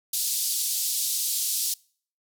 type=band-pass noise; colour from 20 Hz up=white; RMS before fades=-27 dBFS; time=0.13-1.74 s; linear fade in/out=5 ms; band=3900 to 14000 Hz; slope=24 dB/octave; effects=noise-tail reverb RT60 0.5 s tail -25 dB re dry